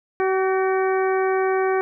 harmonic tone with a mistuned harmonic, 380 Hz, F#4, 46 cents sharp, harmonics 1 / 2 / 3 / 4 / 5 / 6, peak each -19 / -25 / -29 / -31 / -33 / -35 dBFS, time 0.2-1.81 s, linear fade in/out 0 ms, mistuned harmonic 5, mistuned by -47 cents, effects none

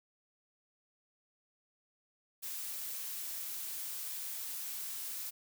blue noise, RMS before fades -41 dBFS, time 2.42-5.31 s, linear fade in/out 20 ms, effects none

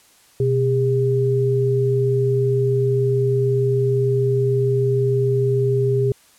sine tone pair together, 125.73 / 403.8 Hz, B2 / G#4, +31 / -49 cents, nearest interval octave + minor sixth, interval 2020 cents, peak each -18 dBFS, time 0.4-6.12 s, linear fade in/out 2 ms, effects white hiss -53 dBFS RMS until 6.38 s + low-pass 12000 Hz 12 dB/octave

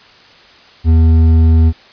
sine tone with hard clipping, 81 Hz, E2, 30 cents flat, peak -7 dBFS, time 0.84-1.73 s, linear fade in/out 50 ms, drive 7 dB, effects white hiss -42 dBFS RMS until 1.92 s + resampled to 11025 Hz

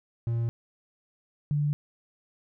triangle / sine tone pair in turn, 116.54 / 146.83 Hz, A#2 / D3, 0 / 0 cents, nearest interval major third, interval 400 cents, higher second, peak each -23 dBFS, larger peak neither, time 0.27-0.49 / 1.51-1.73 s, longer neither, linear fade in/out 0 ms, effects none

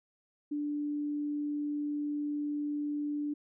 sine tone, 293.7 Hz, D4, in tune, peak -31 dBFS, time 0.51-3.34 s, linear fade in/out 10 ms, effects none

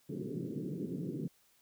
pink band-pass noise, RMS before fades -39 dBFS, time 0.09-1.28 s, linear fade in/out 5 ms, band 130 to 420 Hz, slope 48 dB/octave, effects white hiss -69 dBFS RMS until 1.61 s

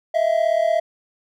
triangle tone pair together, 638 / 674.8 Hz, D#5 / E5, +43 / +40 cents, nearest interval minor second, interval 97 cents, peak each -17 dBFS, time 0.14-0.8 s, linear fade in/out 10 ms, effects none

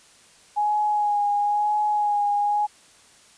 sine tone with vibrato, 830.6 Hz, G#5, in tune, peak -19 dBFS, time 0.56-2.67 s, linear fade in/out 20 ms, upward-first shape sine, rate 1 Hz, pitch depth 23 cents each way, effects white hiss -53 dBFS RMS until 3.37 s + resampled to 22050 Hz

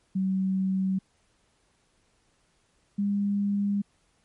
sine tone pair in turn, 190 / 201.8 Hz, F#3 / G#3, +46 / -49 cents, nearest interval minor second, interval 105 cents, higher second, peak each -23 dBFS, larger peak neither, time 0.15-0.99 / 2.98-3.82 s, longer neither, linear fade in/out 10 ms, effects pink hiss -68 dBFS RMS until 4.24 s + MP3 48 kbps

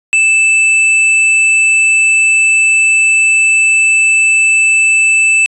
sine tone with tanh clipping, 2637 Hz, E7, in tune, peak -8 dBFS, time 0.13-5.46 s, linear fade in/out 0 ms, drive 15 dB, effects resampled to 22050 Hz

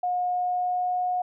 sine tone with pitch glide, 720 to 725.4 Hz, F#5 to F#5, -47 to -34 cents, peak -23 dBFS, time 0.03-1.22 s, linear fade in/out 5 ms, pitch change +13 cents, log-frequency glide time 0.29-0.99 s, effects none

